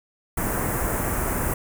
pink band-stop noise, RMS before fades -25 dBFS, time 0.37-1.54 s, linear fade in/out 5 ms, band 1900 to 8100 Hz, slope 24 dB/octave, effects none

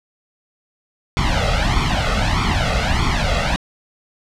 pink noise with flanger, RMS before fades -17 dBFS, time 1.17-3.56 s, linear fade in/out 0 ms, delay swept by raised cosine 0.89 to 1.53 ms, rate 1.6 Hz, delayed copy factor +0.95, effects low-pass 4000 Hz 12 dB/octave

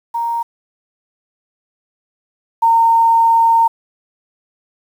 sine tone pair in turn, 932.3 / 915.8 Hz, A#5 / A#5, 0 / -31 cents, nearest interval unison, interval 31 cents, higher first, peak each -16 / -8 dBFS, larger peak second, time 0.14-0.43 / 2.62-3.68 s, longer second, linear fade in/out 10 ms, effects 7-bit

